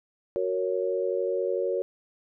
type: chord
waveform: sine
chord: F# major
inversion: none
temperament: equal with one note detuned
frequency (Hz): 370 / 463.5 / 554.4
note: F#4 / A#4 / C#5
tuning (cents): 0 / -10 / 0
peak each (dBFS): -29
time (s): 0.36-1.82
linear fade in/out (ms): 0
effects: none